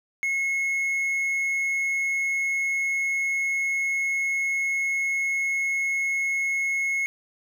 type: tone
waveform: triangle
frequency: 2175 Hz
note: C#7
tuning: 33 cents flat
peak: -21 dBFS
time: 0.23-7.06 s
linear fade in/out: 0 ms
effects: none